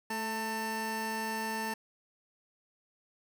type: tone pair together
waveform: 25% pulse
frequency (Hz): 219.4 / 892.4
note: A3 / A5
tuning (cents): -5 / +24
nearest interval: 2 octaves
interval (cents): 2429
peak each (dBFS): -34 / -31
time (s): 0.1-1.74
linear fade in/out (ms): 5
effects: none